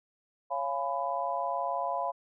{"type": "chord", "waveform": "sine", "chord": "C# dominant seventh", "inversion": "none", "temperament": "just", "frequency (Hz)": [554.4, 693, 831.5, 997.9], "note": ["C#5", "E#5", "G#5", "B5"], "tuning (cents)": [0, -14, 2, 18], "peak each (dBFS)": [-36, -33, -37, -33], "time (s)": [0.5, 2.12], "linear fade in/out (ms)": 20, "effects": []}